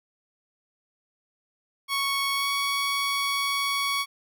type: tone with pitch glide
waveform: 15% pulse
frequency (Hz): 1108.7 to 1119.6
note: C#6 to C#6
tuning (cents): 0 to +17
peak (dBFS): -18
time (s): 1.88-4.06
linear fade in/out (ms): 50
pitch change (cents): +17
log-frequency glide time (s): 2.34-2.49
effects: none